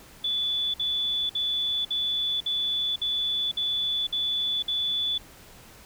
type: tone bursts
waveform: sine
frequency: 3462 Hz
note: A7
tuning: 29 cents flat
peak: -24 dBFS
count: 9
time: 0.24-5.18 s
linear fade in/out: 5 ms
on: 500 ms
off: 55 ms
effects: pink hiss -50 dBFS RMS until 5.85 s